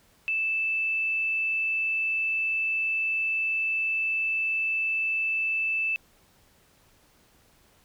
sine tone, 2637 Hz, E7, in tune, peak -24 dBFS, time 0.28-5.96 s, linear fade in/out 0 ms, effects pink hiss -61 dBFS RMS until 7.84 s

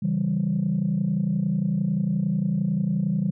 sine chord, C# diminished, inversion none, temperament equal, 138.59 / 164.81 / 196 Hz, C#3 / E3 / G3, 0 / 0 / 0 cents, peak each -28 / -24 / -23 dBFS, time 0.02-3.31 s, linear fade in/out 10 ms, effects tanh soft clip ceiling -15 dBFS

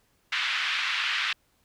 white band-pass noise, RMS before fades -28 dBFS, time 0.32-1.33 s, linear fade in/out 5 ms, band 1300 to 3400 Hz, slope 24 dB/octave, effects pink hiss -68 dBFS RMS until 1.64 s

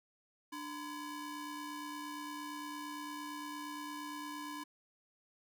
35% pulse ring-modulated tone, 659.3 Hz, E5, in tune, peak -37 dBFS, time 0.52-4.64 s, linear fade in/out 10 ms, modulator 364 Hz, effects none

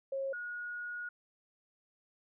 sine tone pair in turn, 542 / 1447 Hz, C#5 / F#6, -39 / -39 cents, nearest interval octave + perfect fourth, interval 1700 cents, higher second, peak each -33 / -38 dBFS, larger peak first, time 0.12-0.33 / 0.33-1.09 s, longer second, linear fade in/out 5 ms, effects none

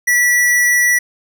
square tone, 1951 Hz, B6, 22 cents flat, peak -11 dBFS, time 0.07-0.99 s, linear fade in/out 10 ms, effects none

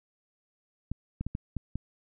clicks, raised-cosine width 5 ms, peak -20 dBFS, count 6, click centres 0.916 / 1.21 / 1.266 / 1.351 / 1.567 / 1.756 s, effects none

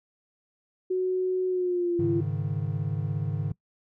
sine tone with pitch glide, 370 to 339.3 Hz, F#4 to F4, 0 to -50 cents, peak -23 dBFS, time 0.9-2.21 s, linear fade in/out 10 ms, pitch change -150 cents, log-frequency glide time 1.48-2.07 s
triangle chord, Ab suspended fourth, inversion none, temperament equal, 103.83 / 138.59 / 155.56 Hz, Ab2 / Db3 / Eb3, 0 / 0 / 0 cents, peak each -29 dBFS, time 1.99-3.52 s, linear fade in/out 5 ms
effects noise-tail reverb RT60 0.1 s tail -22 dB re dry

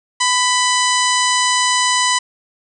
harmonic tone with a mistuned harmonic, 1000 Hz, B5, 21 cents sharp, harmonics 1 / 2 / 3 / 4 / 5 / 6 / 7 / 8 / 9, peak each -17 / -20 / -22 / -23 / -24 / -25 / -25 / -26 / -27 dBFS, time 0.2-2.19 s, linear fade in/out 10 ms, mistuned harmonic 2, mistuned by -24 cents, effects none

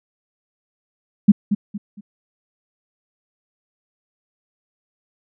sine tone with echo, 204.9 Hz, G#3, 23 cents flat, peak -4 dBFS, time 1.28-1.32 s, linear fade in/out 10 ms, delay 230 ms, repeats 3, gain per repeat -10 dB, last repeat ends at 2.01 s, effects none

